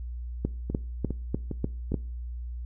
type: two click trains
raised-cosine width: 3 ms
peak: -18 / -13 dBFS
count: 4 / 6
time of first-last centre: 0.7-1.92 / 0.45-1.943 s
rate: 2.46 / 3.35 Hz
effects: noise-tail reverb RT60 0.4 s tail -21 dB re dry + added 60 Hz sine -33 dBFS peak until 2.65 s